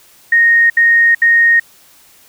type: tone bursts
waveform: sine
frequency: 1859 Hz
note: A#6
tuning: 5 cents flat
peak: -6 dBFS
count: 3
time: 0.32-1.598 s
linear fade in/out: 5 ms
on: 380 ms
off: 69 ms
effects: white hiss -46 dBFS RMS until 2.28 s